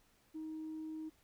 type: tone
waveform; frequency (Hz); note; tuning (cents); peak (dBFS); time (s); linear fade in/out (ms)
sine; 314.4; D#4; +18; -40; 0.34-1.1; 20
effects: tanh soft clip ceiling -38 dBFS + pink hiss -71 dBFS RMS until 1.23 s